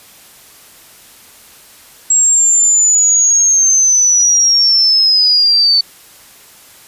sine linear sweep, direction down, 7630 to 4495 Hz, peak -7 dBFS, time 2.1-5.81 s, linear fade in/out 5 ms, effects white hiss -41 dBFS RMS until 6.87 s + resampled to 32000 Hz

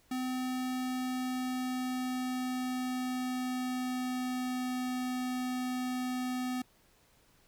square tone with pitch glide, 255.3 to 252.4 Hz, C4 to B3, -42 to +38 cents, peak -33 dBFS, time 0.11-6.62 s, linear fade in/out 5 ms, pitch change -20 cents, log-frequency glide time 0.26-4.77 s, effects pink hiss -66 dBFS RMS until 7.47 s

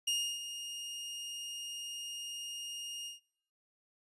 sawtooth tone with ADSR envelope, 2843 Hz, F7, 30 cents sharp, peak -26 dBFS, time 0.07-3.2 s, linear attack 8 ms, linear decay 310 ms, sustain -11 dB, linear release 140 ms, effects noise-tail reverb RT60 0.7 s tail -25 dB re dry + resampled to 24000 Hz

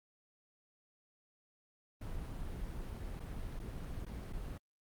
brown noise with dropouts, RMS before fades -42 dBFS, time 2.01-4.58 s, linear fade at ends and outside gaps 5 ms, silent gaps 3.196-3.201 / 3.593-3.598 / 4.051-4.064 / 4.328-4.332 s, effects Opus 32 kbps

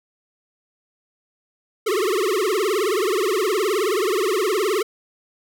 square tone with vibrato, 400 Hz, G4, 35 cents sharp, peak -19 dBFS, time 1.86-4.83 s, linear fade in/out 10 ms, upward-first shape triangle, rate 19 Hz, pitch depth 250 cents each way, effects none

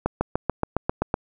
accelerating click train, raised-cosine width 1 ms, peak -7 dBFS, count 9, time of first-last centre 0.06-1.141 s, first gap 150 ms, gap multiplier 0.97, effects none

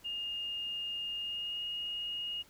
sine tone with pitch glide, 2832 to 2863 Hz, F7 to F7, +23 to +42 cents, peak -35 dBFS, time 0.04-2.43 s, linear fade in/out 20 ms, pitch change +19 cents, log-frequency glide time 1.17-1.64 s, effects pink hiss -61 dBFS RMS until 2.49 s

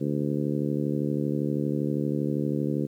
harmonic tone, 72.6 Hz, D2, 19 cents flat, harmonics 2 / 3 / 4 / 5 / 6 / 7, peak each -29 / -30 / -30 / -33 / -36 / -37 dBFS, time 0-2.87 s, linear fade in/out 20 ms, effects 10-bit

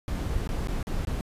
brown noise with dropouts, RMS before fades -29 dBFS, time 0.08-1.21 s, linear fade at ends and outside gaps 0 ms, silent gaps 0.475-0.491 / 0.671-0.684 / 0.828-0.87 / 1.05-1.072 s, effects resampled to 32000 Hz

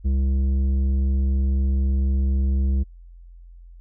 sine tone with tanh clipping, 67 Hz, C2, 42 cents sharp, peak -19 dBFS, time 0.04-2.84 s, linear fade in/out 20 ms, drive 9 dB, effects added 43 Hz sine -41 dBFS peak until 3.8 s

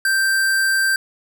square tone, 1568 Hz, G6, in tune, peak -16 dBFS, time 0.05-0.96 s, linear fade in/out 2 ms, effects none

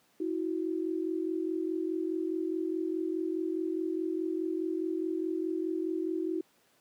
sine tone pair together, 323.1 / 367.9 Hz, E4 / F#4, -35 / -10 cents, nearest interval major second, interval 225 cents, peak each -31 / -33 dBFS, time 0.2-6.41 s, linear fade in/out 5 ms, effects pink hiss -67 dBFS RMS until 6.8 s + high-pass 200 Hz 12 dB/octave

